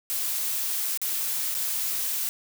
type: noise with dropouts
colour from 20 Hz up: blue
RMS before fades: -28 dBFS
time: 0.1-2.29 s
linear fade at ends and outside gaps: 0 ms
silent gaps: 0.975-1.016 / 1.543-1.55 s
effects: none